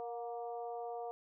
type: harmonic tone with a mistuned harmonic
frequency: 234.6 Hz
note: A#3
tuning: 11 cents sharp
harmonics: 2 / 3 / 4 / 5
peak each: -43 / -42 / -52 / -57 dBFS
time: 0-1.11 s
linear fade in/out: 0 ms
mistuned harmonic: 3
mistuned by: +26 cents
effects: none